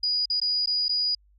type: tone with dropouts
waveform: sine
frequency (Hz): 4907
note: D#8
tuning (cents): -25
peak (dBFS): -22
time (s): 0.03-1.15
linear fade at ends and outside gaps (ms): 5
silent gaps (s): 0.257-0.3 / 0.401-0.415 / 0.66-0.672 / 0.883-0.892
effects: added 50 Hz sine -57 dBFS peak until 1.38 s